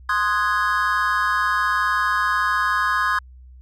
triangle chord, Ab dominant seventh, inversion first, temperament equal, 1046.5 / 1244.5 / 1480 / 1661.2 Hz, C6 / Eb6 / Gb6 / Ab6, 0 / 0 / 0 / 0 cents, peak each -21 / -21 / -25 / -21 dBFS, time 0.09-3.19 s, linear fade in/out 5 ms, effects added 63 Hz sine -41 dBFS peak until 3.61 s

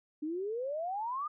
sine exponential sweep, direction up, 293.7 to 1244.5 Hz, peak -33 dBFS, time 0.22-1.28 s, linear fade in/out 10 ms, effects none

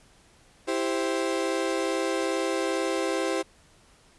35% pulse chord, C major, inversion first, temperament equal, 329.6 / 392 / 523.3 Hz, E4 / G4 / C5, 0 / 0 / 0 cents, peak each -28 dBFS, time 0.67-3.43 s, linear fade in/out 20 ms, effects pink hiss -58 dBFS RMS until 4.18 s + resampled to 24000 Hz

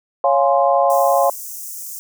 sine chord, Db major seventh, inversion none, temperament equal, 554.4 / 698.5 / 830.6 / 1046.5 Hz, Db5 / F5 / Ab5 / C6, 0 / 0 / 0 / 0 cents, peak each -16 / -16 / -19 / -20 dBFS, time 0.24-1.3 s, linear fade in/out 2 ms
white high-pass noise, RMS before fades -31 dBFS, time 0.9-1.99 s, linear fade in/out 0 ms, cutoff 5800 Hz, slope 48 dB/octave
effects none

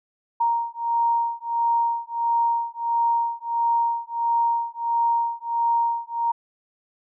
sine beating tone pair, 932.3 / 933.8 Hz, A#5 / A#5, 0 / +3 cents, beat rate 1.5 Hz, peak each -23 dBFS, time 0.4-6.32 s, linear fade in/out 10 ms, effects none

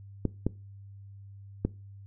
clicks, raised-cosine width 3 ms, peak -13 dBFS, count 3, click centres 0.253 / 0.466 / 1.65 s, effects noise-tail reverb RT60 0.3 s tail -21 dB re dry + added 99 Hz sine -45 dBFS peak until 2.06 s

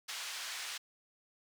white band-pass noise, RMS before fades -42 dBFS, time 0.08-0.78 s, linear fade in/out 10 ms, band 1100 to 5400 Hz, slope 12 dB/octave, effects none

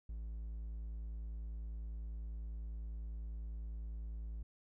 triangle tone, 55 Hz, A1, in tune, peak -39 dBFS, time 0.09-4.43 s, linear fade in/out 5 ms, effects none

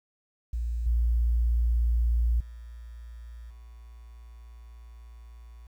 sine tone with level steps, 58.27 Hz, A#1, in tune, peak -27 / -21 / -40 / -44 dBFS, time 0.53-5.67 s, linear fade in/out 5 ms, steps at 0.86 / 2.4 / 3.5 s, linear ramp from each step 5 ms, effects 10-bit

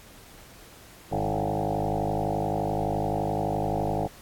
sine tone with frequency modulation, 440 Hz, A4, in tune, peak -24 dBFS, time 1.11-4.08 s, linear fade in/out 20 ms, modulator 51.7 Hz, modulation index 7.2, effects pink hiss -50 dBFS RMS until 4.21 s + AAC 64 kbps

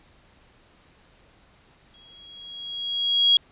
sine tone with exponential growth, 3300 Hz, G#7, 12 cents flat, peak -12 dBFS, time 1.94-3.37 s, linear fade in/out 2 ms, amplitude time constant 310 ms, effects pink hiss -57 dBFS RMS until 3.51 s + resampled to 8000 Hz

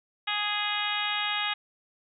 harmonic tone, 415.3 Hz, G#4, in tune, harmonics 2 / 3 / 4 / 5 / 6 / 7 / 8 / 9, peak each -35 / -35 / -35 / -35 / -35 / -35 / -35 / -35 dBFS, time 0.27-1.54 s, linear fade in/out 10 ms, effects none

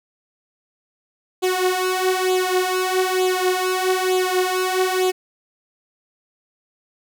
sawtooth tone with flanger, 370 Hz, F#4, in tune, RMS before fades -20 dBFS, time 1.42-5.12 s, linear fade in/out 20 ms, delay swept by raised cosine 0.27 to 4.67 ms, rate 1.1 Hz, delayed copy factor +0.75, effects none

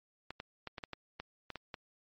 clicks, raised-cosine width 0.3 ms, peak -25 dBFS, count 10, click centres 0.306 / 0.401 / 0.673 / 0.782 / 0.838 / 0.933 / 1.2 / 1.503 / 1.557 / 1.742 s, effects MP3 32 kbps

